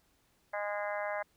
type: harmonic tone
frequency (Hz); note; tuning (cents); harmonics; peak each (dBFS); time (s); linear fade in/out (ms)
205.7; G#3; -16; 3 / 4 / 5 / 6 / 7 / 8 / 9 / 10; -36 / -40 / -43 / -46 / -47 / -42 / -49 / -44; 0.53-1.23; 10
effects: pink hiss -71 dBFS RMS until 1.36 s